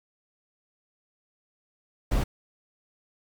brown noise, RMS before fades -24 dBFS, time 2.11-2.24 s, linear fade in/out 10 ms, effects none

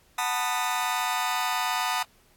sawtooth chord, B dominant seventh, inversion second, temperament just, 740.8 / 889 / 987.8 / 1234.7 Hz, F#5 / A5 / B5 / D#6, +2 / +18 / 0 / -14 cents, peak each -27 dBFS, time 0.18-2.03 s, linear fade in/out 5 ms, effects pink hiss -61 dBFS RMS until 2.36 s + AAC 64 kbps

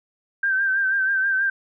sine tone with vibrato, 1566 Hz, G6, 2 cents flat, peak -18 dBFS, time 0.43-1.5 s, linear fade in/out 5 ms, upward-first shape sine, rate 6.2 Hz, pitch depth 45 cents each way, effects none

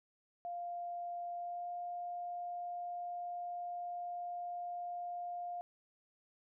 sine tone with pitch glide, 698.5 to 704.2 Hz, F5 to F5, 0 to +14 cents, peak -39 dBFS, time 0.45-5.61 s, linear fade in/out 0 ms, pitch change +14 cents, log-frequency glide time 1.36-1.69 s, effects none

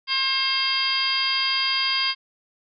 harmonic tone, 534 Hz, C5, 35 cents sharp, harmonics 2 / 3 / 4 / 5 / 6 / 7 / 8 / 9, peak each -30 / -33 / -29 / -31 / -26 / -34 / -36 / -24 dBFS, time 0.07-2.15 s, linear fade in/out 50 ms, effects none

